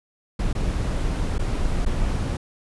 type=noise with dropouts; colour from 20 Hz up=brown; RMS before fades=-23 dBFS; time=0.39-2.37 s; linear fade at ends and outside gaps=5 ms; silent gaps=0.53-0.55 / 1.382-1.392 / 1.852-1.861 s; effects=resampled to 24000 Hz